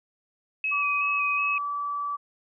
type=tone with vibrato; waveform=sine; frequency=2542 Hz; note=D#7; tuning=36 cents sharp; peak=-24 dBFS; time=0.64-1.58 s; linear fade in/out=2 ms; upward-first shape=square; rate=2.7 Hz; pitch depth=18 cents each way
type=tone; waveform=sine; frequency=1154 Hz; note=D6; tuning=31 cents flat; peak=-27 dBFS; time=0.71-2.17 s; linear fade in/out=20 ms
effects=none